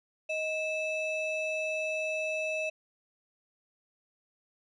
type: ring-modulated tone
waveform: triangle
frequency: 1624 Hz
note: G#6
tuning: 39 cents flat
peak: -25 dBFS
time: 0.29-2.7 s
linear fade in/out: 10 ms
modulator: 997 Hz
effects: resampled to 22050 Hz